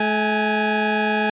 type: tone pair together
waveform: 20% pulse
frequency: 214.7 / 830.6 Hz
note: A3 / G#5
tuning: -42 / 0 cents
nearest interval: octave + major seventh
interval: 2342 cents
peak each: -16 dBFS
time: 0-1.3 s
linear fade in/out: 5 ms
effects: resampled to 8000 Hz